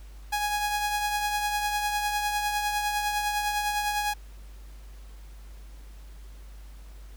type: tone with tremolo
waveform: sawtooth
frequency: 830.6 Hz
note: G#5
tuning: in tune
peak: -20 dBFS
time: 0.32-4.14 s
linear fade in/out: 10 ms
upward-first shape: triangle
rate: 9.9 Hz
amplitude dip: 45%
effects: added 50 Hz sine -42 dBFS peak until 7.16 s + pink hiss -57 dBFS RMS until 7.16 s